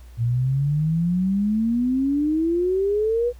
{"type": "exponential sweep", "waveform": "sine", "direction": "up", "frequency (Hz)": [113.9, 493.9], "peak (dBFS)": -18, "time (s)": [0.17, 3.33], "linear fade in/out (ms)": 50, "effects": ["added 60 Hz sine -40 dBFS peak until 3.39 s", "pink hiss -56 dBFS RMS until 3.39 s"]}